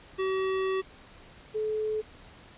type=tone pair in turn; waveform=square / sine; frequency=380.5 / 431.3 Hz; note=F#4 / A4; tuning=+48 / -35 cents; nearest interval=major second; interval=217 cents; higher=second; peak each=-27 dBFS; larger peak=neither; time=0.18-0.82 / 1.54-2.02 s; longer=first; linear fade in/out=20 ms; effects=pink hiss -52 dBFS RMS until 2.57 s + resampled to 8000 Hz